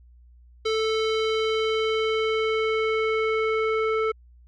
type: tone with low-pass filter sweep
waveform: square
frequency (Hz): 440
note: A4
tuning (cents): 0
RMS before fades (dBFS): -24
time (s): 0.65-4.12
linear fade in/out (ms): 10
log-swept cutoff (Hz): 4200 to 1800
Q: 2.2
effects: added 60 Hz sine -49 dBFS peak until 4.47 s